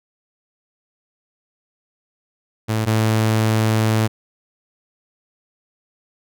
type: tone pair in turn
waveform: sawtooth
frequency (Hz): 110 / 110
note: A2 / A2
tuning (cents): 0 / 0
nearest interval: unison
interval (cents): 0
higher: neither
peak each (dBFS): -14 / -11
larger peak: second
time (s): 2.68-2.86 / 2.86-4.08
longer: second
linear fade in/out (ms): 20
effects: none